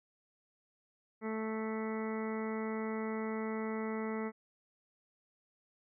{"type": "harmonic tone", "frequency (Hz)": 219.7, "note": "A3", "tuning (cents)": -2, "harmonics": [1, 2, 3, 4, 5, 6, 7, 8, 9, 10], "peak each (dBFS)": [-37, -39, -49, -47, -50, -48, -58, -59, -48, -54], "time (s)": [1.21, 4.32], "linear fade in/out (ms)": 50, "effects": []}